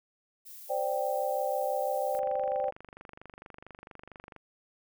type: noise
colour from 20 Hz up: violet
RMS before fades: -47 dBFS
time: 0.45-2.2 s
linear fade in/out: 20 ms
type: chord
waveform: sine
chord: C suspended second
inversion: none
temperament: equal with one note detuned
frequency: 523.3 / 589.4 / 784 Hz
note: C5 / D5 / G5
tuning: 0 / +6 / 0 cents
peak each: -32 dBFS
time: 0.69-2.71 s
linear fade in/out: 20 ms
type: click train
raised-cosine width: 0.5 ms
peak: -31 dBFS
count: 55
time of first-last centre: 2.15-4.363 s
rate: 24.4 Hz
effects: none